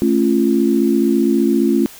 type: chord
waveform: sine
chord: A augmented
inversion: none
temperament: just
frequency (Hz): 220 / 275 / 343.8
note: A3 / C#4 / E#4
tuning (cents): 0 / -14 / -27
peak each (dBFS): -16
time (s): 0.02-1.86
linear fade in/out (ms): 0
effects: white hiss -39 dBFS RMS until 1.99 s